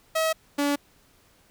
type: tone pair in turn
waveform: sawtooth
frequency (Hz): 641 / 286.6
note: E5 / D4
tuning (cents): -49 / -42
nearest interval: octave + major second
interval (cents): 1393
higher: first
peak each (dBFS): -18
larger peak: neither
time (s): 0.15-0.33 / 0.58-0.76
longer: neither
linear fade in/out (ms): 10
effects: pink hiss -60 dBFS RMS until 1.5 s